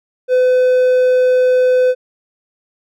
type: tone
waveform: triangle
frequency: 506 Hz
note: B4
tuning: 42 cents sharp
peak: -7 dBFS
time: 0.28-1.95 s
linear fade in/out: 50 ms
effects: none